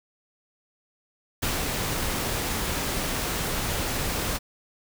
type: noise with ADSR envelope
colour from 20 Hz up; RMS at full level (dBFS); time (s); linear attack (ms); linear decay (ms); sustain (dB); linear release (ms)
pink; -26; 1.42-4.39; 10; 170; -2; 30
effects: none